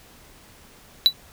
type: tone with exponential decay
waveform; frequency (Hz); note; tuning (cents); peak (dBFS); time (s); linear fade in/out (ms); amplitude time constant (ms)
triangle; 3950; B7; 0; -5; 1.06-1.13; 0; 15
effects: pink hiss -50 dBFS RMS until 1.32 s